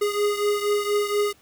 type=beating tone pair; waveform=square; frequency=411.6 / 415.8 Hz; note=G#4 / G#4; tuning=-16 / +2 cents; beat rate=4.2 Hz; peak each=-23 / -27 dBFS; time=0.01-1.33 s; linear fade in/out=10 ms; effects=pink hiss -57 dBFS RMS until 1.41 s